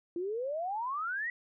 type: exponential sweep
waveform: sine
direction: up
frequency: 335 to 1975.5 Hz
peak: -32 dBFS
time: 0.16-1.3 s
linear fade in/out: 2 ms
effects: none